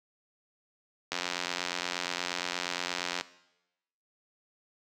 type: click train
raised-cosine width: 0.2 ms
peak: -13 dBFS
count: 186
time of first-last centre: 1.12-3.21 s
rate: 88.5 Hz
effects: noise-tail reverb RT60 0.9 s tail -18 dB re dry + high-pass 200 Hz 12 dB/octave